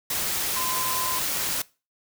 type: tone in noise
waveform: sine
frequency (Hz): 1026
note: C6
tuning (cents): -34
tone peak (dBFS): -29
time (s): 0.56-1.19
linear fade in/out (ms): 5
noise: white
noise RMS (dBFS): -27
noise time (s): 0.1-1.62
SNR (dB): -5
effects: noise-tail reverb RT60 0.3 s tail -21 dB re dry